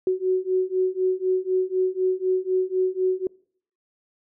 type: beating tone pair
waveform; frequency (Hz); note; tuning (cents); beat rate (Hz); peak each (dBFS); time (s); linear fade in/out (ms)
sine; 370 / 374; F#4 / F#4; 0 / +19; 4; -23; 0.07-3.27; 2
effects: noise-tail reverb RT60 0.6 s tail -25 dB re dry